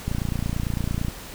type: click train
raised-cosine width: 5 ms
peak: -13 dBFS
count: 30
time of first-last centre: 0.08-1.083 s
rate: 28.9 Hz
effects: pink hiss -39 dBFS RMS until 1.34 s